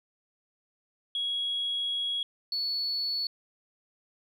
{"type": "tone pair in turn", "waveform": "sine", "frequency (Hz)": [3322, 4422], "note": ["G#7", "C#8"], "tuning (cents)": [0, -5], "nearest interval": "perfect fourth", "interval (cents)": 495, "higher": "second", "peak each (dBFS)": -27, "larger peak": "neither", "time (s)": [[1.15, 2.23], [2.52, 3.27]], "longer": "first", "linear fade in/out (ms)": 2, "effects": ["tanh soft clip ceiling -23 dBFS"]}